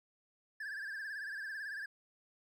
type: tone with vibrato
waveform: triangle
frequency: 1664 Hz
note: G#6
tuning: 3 cents sharp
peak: -38 dBFS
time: 0.6-1.86 s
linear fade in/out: 5 ms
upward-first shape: sine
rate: 18 Hz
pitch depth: 100 cents each way
effects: none